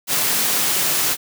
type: high-pass noise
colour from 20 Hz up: white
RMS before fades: -19 dBFS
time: 0.07-1.17 s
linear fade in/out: 50 ms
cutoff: 110 Hz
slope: 96 dB/octave
effects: none